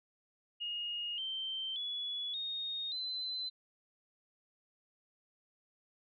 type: tone with pitch steps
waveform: sine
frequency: 2861 / 3120 / 3402 / 3710 / 4046 Hz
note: F7 / G7 / G#7 / A#7 / B7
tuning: +41 / -9 / +41 / -9 / +41 cents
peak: -36 dBFS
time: 0.6-3.5 s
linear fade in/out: 20 ms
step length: 580 ms
effects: none